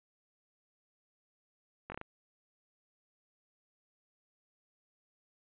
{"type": "slowing click train", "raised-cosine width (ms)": 0.5, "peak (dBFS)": -26, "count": 5, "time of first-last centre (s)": [1.9, 2.014], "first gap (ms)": 20, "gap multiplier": 1.24, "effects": ["resampled to 8000 Hz"]}